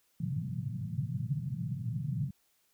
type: band-pass noise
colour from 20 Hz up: white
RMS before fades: -35 dBFS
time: 0.2-2.31 s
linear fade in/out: 5 ms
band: 110 to 170 Hz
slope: 48 dB/octave
effects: white hiss -72 dBFS RMS until 2.73 s